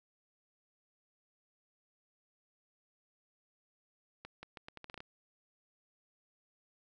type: accelerating click train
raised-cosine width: 0.3 ms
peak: -30 dBFS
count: 10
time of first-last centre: 4.25-5.004 s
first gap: 180 ms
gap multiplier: 0.79
effects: none